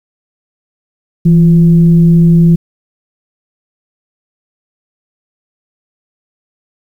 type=tone with frequency modulation; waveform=sine; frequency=166.7 Hz; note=E3; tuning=20 cents sharp; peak=-3 dBFS; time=1.25-2.56 s; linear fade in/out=10 ms; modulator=185 Hz; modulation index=0.28; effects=7-bit